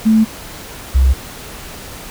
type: tone pair in turn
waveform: sine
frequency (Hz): 220 / 65.41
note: A3 / C2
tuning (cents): 0 / 0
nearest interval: octave + major sixth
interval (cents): 2100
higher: first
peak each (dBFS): -7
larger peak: neither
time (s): 0.05-0.25 / 0.94-1.14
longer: neither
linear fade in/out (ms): 20
effects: pink hiss -32 dBFS RMS until 2.1 s